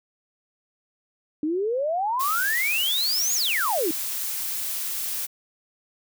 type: exponential two-way sweep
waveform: sine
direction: up then down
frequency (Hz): 293.7 to 6930 to 293.7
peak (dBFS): -22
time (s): 1.43-3.91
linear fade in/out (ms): 2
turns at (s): 3.34
type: noise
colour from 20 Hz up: blue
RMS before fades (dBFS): -29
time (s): 2.19-5.27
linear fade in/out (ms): 20
effects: none